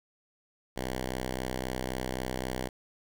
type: tone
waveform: 5% pulse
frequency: 63.8 Hz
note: C2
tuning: 43 cents flat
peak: -21 dBFS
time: 0.76-2.69 s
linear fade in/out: 10 ms
effects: none

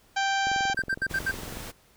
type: harmonic tone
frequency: 784 Hz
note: G5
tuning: in tune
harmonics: 1 / 2 / 3 / 4 / 5 / 6 / 7 / 8 / 9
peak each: -26 / -28 / -36 / -35 / -40 / -40 / -44 / -42 / -44 dBFS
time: 0.16-0.74 s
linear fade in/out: 10 ms
type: click train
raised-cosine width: 2 ms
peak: -25 dBFS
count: 25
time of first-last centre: 0.47-1.571 s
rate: 21.8 Hz
type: tone bursts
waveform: triangle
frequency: 1568 Hz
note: G6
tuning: in tune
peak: -22 dBFS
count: 5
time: 0.77-1.313 s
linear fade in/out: 5 ms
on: 51 ms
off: 72 ms
type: noise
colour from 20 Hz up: pink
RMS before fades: -39 dBFS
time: 1.09-1.72 s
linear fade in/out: 20 ms
effects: pink hiss -60 dBFS RMS until 1.96 s

